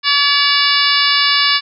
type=harmonic tone with a mistuned harmonic; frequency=571 Hz; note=D5; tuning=49 cents flat; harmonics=2 / 3 / 4 / 5 / 6 / 7 / 8 / 9; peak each=-19 / -19 / -19 / -19 / -19 / -19 / -19 / -19 dBFS; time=0.03-1.61 s; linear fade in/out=50 ms; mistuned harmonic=6; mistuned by=+36 cents; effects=none